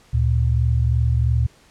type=tone pair together; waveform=sine; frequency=73.4 / 116.39 Hz; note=D2 / A#2; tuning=0 / -2 cents; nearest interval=minor sixth; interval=798 cents; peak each=-18 dBFS; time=0.13-1.47 s; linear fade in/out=10 ms; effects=pink hiss -53 dBFS RMS until 1.7 s + low-pass 9000 Hz 12 dB/octave